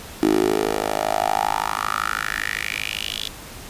10% pulse tone with high-pass filter sweep, 52.6 Hz, G#1, 23 cents sharp, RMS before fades -23 dBFS, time 0.23-3.28 s, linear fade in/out 0 ms, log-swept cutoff 320 to 3500 Hz, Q 4.9, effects pink hiss -38 dBFS RMS until 3.69 s + resampled to 32000 Hz

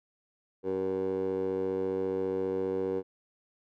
15% pulse tone with band-pass filter, 94.8 Hz, F#2, 43 cents sharp, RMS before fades -31 dBFS, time 0.63-3.03 s, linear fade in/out 50 ms, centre 450 Hz, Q 5.6, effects none

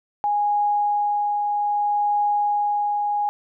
sine tone with tremolo, 826 Hz, G#5, 10 cents flat, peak -17 dBFS, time 0.24-3.29 s, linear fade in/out 0 ms, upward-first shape triangle, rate 0.63 Hz, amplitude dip 30%, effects none

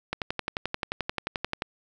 click train, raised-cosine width 0.3 ms, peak -12 dBFS, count 18, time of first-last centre 0.13-1.621 s, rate 11.4 Hz, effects none

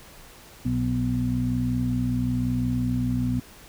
harmonic tone with a mistuned harmonic, 61 Hz, B1, 21 cents flat, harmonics 1 / 2 / 3 / 4, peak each -32 / -26 / -33 / -25 dBFS, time 0.65-3.4 s, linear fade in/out 5 ms, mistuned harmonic 4, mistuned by +31 cents, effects pink hiss -48 dBFS RMS until 3.68 s

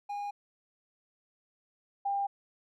triangle / sine tone pair in turn, 816 / 798.3 Hz, G#5 / G5, -31 / +31 cents, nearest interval unison, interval 38 cents, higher first, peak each -32 / -28 dBFS, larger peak second, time 0.09-0.31 / 2.05-2.27 s, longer neither, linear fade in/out 10 ms, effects none

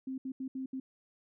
sine tone bursts at uneven times, 263 Hz, C4, 9 cents sharp, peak -35 dBFS, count 5, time 0.07-0.18 / 0.25-0.32 / 0.4-0.48 / 0.55-0.66 / 0.73-0.8 s, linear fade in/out 5 ms, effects none

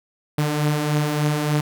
sawtooth beating tone pair, 146.83 / 150.23 Hz, D3 / D3, 0 / +40 cents, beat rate 3.4 Hz, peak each -22 / -16 dBFS, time 0.38-1.61 s, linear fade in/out 5 ms, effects none

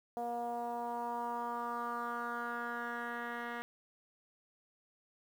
10% pulse tone with low-pass filter sweep, 237.7 Hz, A#3, 34 cents sharp, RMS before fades -39 dBFS, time 0.17-3.62 s, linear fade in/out 0 ms, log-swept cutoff 690 to 2100 Hz, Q 3.8, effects 10-bit

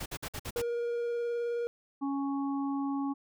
pink noise bursts, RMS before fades -38 dBFS, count 6, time 0-0.62 s, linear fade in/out 10 ms, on 60 ms, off 52 ms
triangle tone with vibrato, 473.8 Hz, A#4, 28 cents sharp, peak -28 dBFS, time 0.56-1.67 s, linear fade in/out 0 ms, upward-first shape sine, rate 19 Hz, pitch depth 11 cents each way
harmonic tone, 277.2 Hz, C#4, in tune, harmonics 1 / 3 / 4, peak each -30 / -40 / -42 dBFS, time 2.01-3.14 s, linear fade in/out 20 ms
effects none

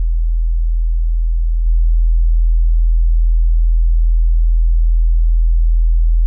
sine tone with level steps, 41.2 Hz, E1, in tune, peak -11 / -8 dBFS, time 0-6.26 s, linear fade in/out 0 ms, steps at 1.66 s, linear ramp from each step 5 ms, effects none

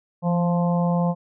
harmonic tone with a mistuned harmonic, 174.61 Hz, F3, in tune, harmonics 1 / 3 / 4 / 5 / 6, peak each -19 / -27 / -30 / -31 / -34 dBFS, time 0.22-1.15 s, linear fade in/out 50 ms, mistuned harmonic 1, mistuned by -30 cents, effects none

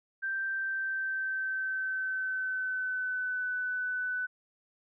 sine tone with pitch glide, 1568 to 1498.9 Hz, G6 to F#6, 0 to +22 cents, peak -30 dBFS, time 0.22-4.27 s, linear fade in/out 20 ms, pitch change -78 cents, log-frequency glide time 0.48-3.55 s, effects none

